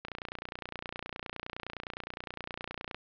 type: click train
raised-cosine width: 0.3 ms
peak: -21 dBFS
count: 87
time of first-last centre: 0.05-2.946 s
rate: 29.7 Hz
effects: low-pass 4000 Hz 12 dB/octave